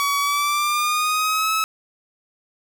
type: tone with pitch glide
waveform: sawtooth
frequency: 1133 to 1294 Hz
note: C#6 to E6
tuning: +37 to -32 cents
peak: -15 dBFS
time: 0-1.64 s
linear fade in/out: 0 ms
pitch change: +231 cents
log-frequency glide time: 0.19-1.51 s
effects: none